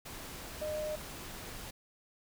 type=tone in noise; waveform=sine; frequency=611 Hz; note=D#5; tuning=32 cents flat; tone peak=-34 dBFS; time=0.61-0.96 s; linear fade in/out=10 ms; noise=pink; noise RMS=-45 dBFS; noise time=0.05-1.71 s; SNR=+8 dB; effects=none